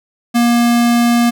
square tone, 237.3 Hz, A#3, 31 cents sharp, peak -10 dBFS, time 0.34-1.31 s, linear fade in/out 20 ms, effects none

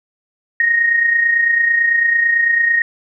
sine tone with amplitude modulation, 1864.7 Hz, A#6, in tune, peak -9 dBFS, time 0.6-2.82 s, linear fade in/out 2 ms, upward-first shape sine, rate 29 Hz, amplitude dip 50%, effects none

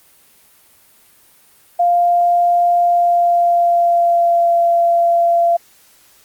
sine tone with pitch glide, 698.5 to 684.9 Hz, F5 to F5, 0 to -34 cents, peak -10 dBFS, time 1.79-5.57 s, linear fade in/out 10 ms, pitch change -34 cents, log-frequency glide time 2.77-4.55 s, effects white hiss -50 dBFS RMS until 6.24 s + Opus 32 kbps

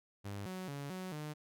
sawtooth tone with pitch steps, 100.6 / 185.7 / 141.6 / 185.6 / 151.1 Hz, G2 / F#3 / C#3 / F#3 / D3, +45 / +7 / +37 / +6 / +50 cents, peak -37 dBFS, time 0.24-1.34 s, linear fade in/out 20 ms, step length 220 ms, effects none

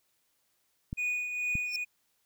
clicks, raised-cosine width 5 ms, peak -22 dBFS, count 2, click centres 0.929 / 1.554 s
triangle tone with tremolo, 2468 Hz, D#7, 15 cents flat, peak -26 dBFS, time 0.97-1.85 s, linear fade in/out 20 ms, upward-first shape triangle, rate 2.3 Hz, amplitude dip 55%
square tone with exponential growth, 5380 Hz, E8, 34 cents sharp, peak -29 dBFS, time 1.65-1.76 s, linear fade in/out 2 ms, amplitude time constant 22 ms
effects white hiss -74 dBFS RMS until 2.25 s

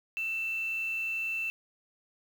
sine tone with quantisation, 2669 Hz, E7, 21 cents sharp, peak -30 dBFS, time 0.17-1.5 s, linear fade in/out 0 ms, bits 8, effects none

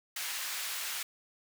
pink high-pass noise, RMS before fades -37 dBFS, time 0.16-1.03 s, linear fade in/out 5 ms, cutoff 1700 Hz, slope 12 dB/octave, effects none

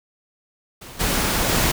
pink noise with level steps, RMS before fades -39 / -21 / -19 dBFS, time 0.81-1.72 s, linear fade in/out 10 ms, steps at 0.99 / 1.48 s, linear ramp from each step 20 ms, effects none

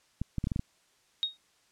clicks, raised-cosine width 5 ms, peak -18 dBFS, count 7, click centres 0.216 / 0.383 / 0.441 / 0.471 / 0.518 / 0.561 / 0.594 s
sine tone with exponential decay, 3742 Hz, A#7, 6 cents sharp, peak -22 dBFS, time 1.23-1.37 s, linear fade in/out 0 ms, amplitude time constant 29 ms
effects white hiss -67 dBFS RMS until 1.71 s + low-pass 8000 Hz 12 dB/octave

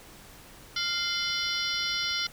harmonic tone with a mistuned harmonic, 697 Hz, F5, 4 cents flat, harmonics 2 / 3 / 4 / 5 / 6 / 7 / 8, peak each -35 / -35 / -35 / -35 / -35 / -35 / -35 dBFS, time 0.76-2.27 s, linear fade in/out 5 ms, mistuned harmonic 4, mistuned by +130 cents, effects pink hiss -50 dBFS RMS until 2.32 s

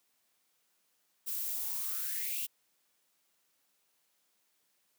violet noise with high-pass filter sweep, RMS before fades -36 dBFS, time 1.26-2.47 s, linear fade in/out 20 ms, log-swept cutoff 430 to 3000 Hz, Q 7, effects white hiss -75 dBFS RMS until 4.98 s + high-pass 150 Hz 12 dB/octave

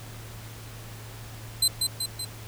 25% pulse tone with echo, 4078 Hz, C8, 45 cents flat, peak -14 dBFS, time 1.62-1.68 s, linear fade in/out 5 ms, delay 190 ms, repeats 3, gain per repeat -4 dB, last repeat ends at 2.25 s, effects added 111 Hz sine -41 dBFS peak until 2.47 s + pink hiss -45 dBFS RMS until 2.47 s

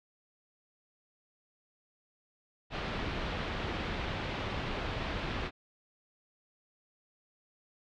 pink low-pass noise, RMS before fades -36 dBFS, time 2.7-5.51 s, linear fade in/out 50 ms, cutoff 3700 Hz, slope 24 dB/octave, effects none

